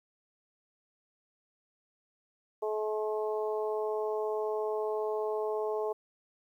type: harmonic tone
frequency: 214.6 Hz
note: A3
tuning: 43 cents flat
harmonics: 2 / 3 / 4 / 5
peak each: -31 / -37 / -39 / -43 dBFS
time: 2.62-5.93 s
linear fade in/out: 10 ms
effects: 11-bit